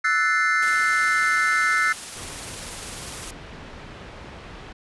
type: chord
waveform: triangle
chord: F# half-diminished seventh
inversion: third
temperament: equal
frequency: 1318.5 / 1480 / 1760 / 2093 Hz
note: E6 / F#6 / A6 / C7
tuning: 0 / 0 / 0 / 0 cents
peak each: -22 dBFS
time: 0.04-1.93 s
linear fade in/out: 10 ms
type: noise with tremolo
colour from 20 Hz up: white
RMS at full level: -34 dBFS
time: 0.62-3.31 s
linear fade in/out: 5 ms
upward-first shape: sine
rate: 20 Hz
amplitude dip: 25%
type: low-pass noise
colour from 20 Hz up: pink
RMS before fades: -40 dBFS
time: 2.15-4.73 s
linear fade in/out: 10 ms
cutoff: 3100 Hz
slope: 12 dB/octave
effects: resampled to 24000 Hz